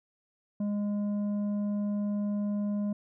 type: tone with tanh clipping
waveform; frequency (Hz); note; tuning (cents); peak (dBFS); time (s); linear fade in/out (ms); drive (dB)
triangle; 205.6; G#3; -17; -29; 0.6-2.93; 5; 11
effects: none